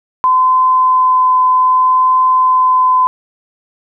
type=tone with vibrato; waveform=sine; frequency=1022 Hz; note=C6; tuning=41 cents flat; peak=-7 dBFS; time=0.24-3.07 s; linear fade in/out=0 ms; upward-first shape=triangle; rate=0.63 Hz; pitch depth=8 cents each way; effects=none